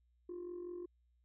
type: tone with amplitude modulation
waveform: sine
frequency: 352.6 Hz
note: F4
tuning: 17 cents sharp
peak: -38 dBFS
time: 0.29-0.86 s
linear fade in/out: 5 ms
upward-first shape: sine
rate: 45.3 Hz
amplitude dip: 65%
effects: tanh soft clip ceiling -39 dBFS + added 60 Hz sine -70 dBFS peak until 1.24 s